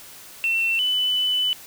sine tone pair in turn, 2697 / 2998 Hz, E7 / F#7, +39 / +22 cents, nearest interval major second, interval 183 cents, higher second, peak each -18 dBFS, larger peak neither, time 0.44-0.79 / 0.79-1.53 s, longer second, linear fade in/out 0 ms, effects tanh soft clip ceiling -14 dBFS + white hiss -43 dBFS RMS until 1.66 s

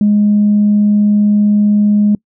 sine tone, 207.7 Hz, G#3, in tune, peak -6 dBFS, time 0.01-2.15 s, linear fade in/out 2 ms, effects noise-tail reverb RT60 0.1 s tail -26 dB re dry + tanh soft clip ceiling -3 dBFS

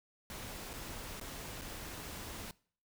pink noise with dropouts, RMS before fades -45 dBFS, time 0.3-2.51 s, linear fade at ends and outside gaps 1 ms, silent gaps 0.732-0.736 / 1.199-1.212 / 1.613-1.618 s, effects noise-tail reverb RT60 0.5 s tail -22 dB re dry

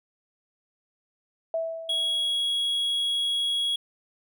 sine tone with exponential decay, 655 Hz, E5, 11 cents flat, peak -23 dBFS, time 1.54-2.51 s, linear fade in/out 2 ms, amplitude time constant 210 ms
triangle tone, 3324 Hz, G#7, 1 cent sharp, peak -22 dBFS, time 1.89-3.76 s, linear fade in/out 5 ms
effects none

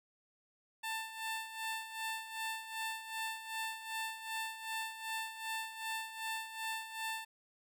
15% pulse tone with tremolo, 889 Hz, A5, 18 cents sharp, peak -30 dBFS, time 0.83-7.25 s, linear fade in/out 10 ms, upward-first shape sine, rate 2.6 Hz, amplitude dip 70%, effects none

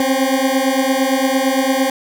20% pulse beating tone pair, 261.6 / 270.4 Hz, C4 / C#4, 0 / -43 cents, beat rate 8.8 Hz, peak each -12 dBFS, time 0-1.9 s, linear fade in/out 2 ms, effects none

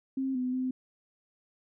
sine tone with pitch steps, 266.1 / 252.5 / 257 Hz, C4 / B3 / C4, +29 / +39 / -31 cents, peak -28 dBFS, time 0.17-0.71 s, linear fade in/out 5 ms, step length 180 ms, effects none

